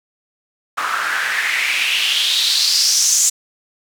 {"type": "noise with band-pass filter sweep", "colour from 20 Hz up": "white", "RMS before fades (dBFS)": -17, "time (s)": [0.77, 3.3], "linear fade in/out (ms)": 10, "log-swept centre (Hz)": [1200, 7100], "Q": 4.5, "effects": []}